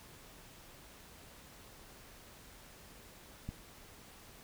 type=click; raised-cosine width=5 ms; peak=-27 dBFS; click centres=3.49 s; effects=pink hiss -56 dBFS RMS until 4.43 s